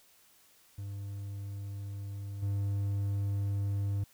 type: tone with level steps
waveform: triangle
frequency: 100 Hz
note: G2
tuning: 35 cents sharp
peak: -35 / -27 dBFS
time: 0.78-4.04 s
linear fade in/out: 5 ms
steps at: 2.42 s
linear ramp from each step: 10 ms
effects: white hiss -63 dBFS RMS until 4.13 s